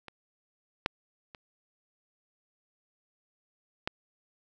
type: clicks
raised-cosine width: 0.3 ms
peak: -27 / -10 / -29 / -14 dBFS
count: 4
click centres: 0.083 / 0.861 / 1.348 / 3.875 s
effects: none